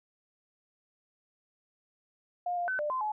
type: tone with pitch steps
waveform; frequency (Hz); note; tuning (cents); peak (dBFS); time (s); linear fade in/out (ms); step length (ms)
sine; 710 / 701 / 1517 / 596 / 1033 / 851; F5 / F5 / F#6 / D5 / C6 / G#5; +28 / +6 / +43 / +25 / -22 / +42; -29; 2.46-3.12; 5; 110
effects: none